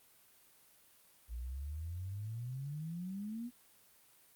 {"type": "exponential sweep", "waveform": "sine", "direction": "up", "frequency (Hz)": [56, 247.4], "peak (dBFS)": -39, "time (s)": [1.28, 3.51], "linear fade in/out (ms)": 50, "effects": ["white hiss -65 dBFS RMS until 4.35 s", "Opus 32 kbps"]}